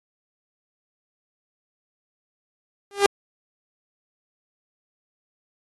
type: tone with exponential growth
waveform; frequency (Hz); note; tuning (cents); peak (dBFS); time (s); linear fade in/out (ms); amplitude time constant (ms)
sawtooth; 401.5; G4; +41; -6; 2.91-3.06; 0; 32
effects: AAC 32 kbps